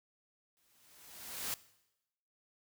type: noise with exponential growth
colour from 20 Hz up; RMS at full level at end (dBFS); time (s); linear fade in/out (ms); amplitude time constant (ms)
white; -36; 0.57-1.54; 0; 210
effects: noise-tail reverb RT60 0.9 s tail -19 dB re dry